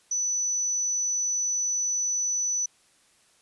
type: tone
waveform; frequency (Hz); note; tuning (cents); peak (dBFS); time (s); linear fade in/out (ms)
sine; 5970; F#8; +15; -24; 0.11-2.66; 5
effects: white hiss -62 dBFS RMS until 3.41 s + resampled to 24000 Hz